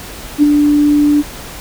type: tone with ADSR envelope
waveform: sine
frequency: 293.7 Hz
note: D4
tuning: in tune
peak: -3 dBFS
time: 0.38-1.23 s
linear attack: 45 ms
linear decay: 23 ms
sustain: -4 dB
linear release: 33 ms
effects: added 50 Hz sine -38 dBFS peak until 1.6 s + pink hiss -30 dBFS RMS until 1.6 s